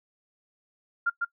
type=tone with echo; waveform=sine; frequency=1396.9 Hz; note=F6; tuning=in tune; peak=-21 dBFS; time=1.06-1.1 s; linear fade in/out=10 ms; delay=150 ms; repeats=1; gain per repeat=-3 dB; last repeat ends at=1.25 s; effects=noise-tail reverb RT60 0.1 s tail -20 dB re dry